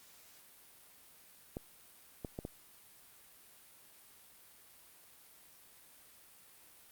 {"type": "clicks", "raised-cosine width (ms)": 2, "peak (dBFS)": -26, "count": 4, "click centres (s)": [1.569, 2.248, 2.389, 2.451], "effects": ["white hiss -60 dBFS RMS until 6.91 s", "Opus 48 kbps"]}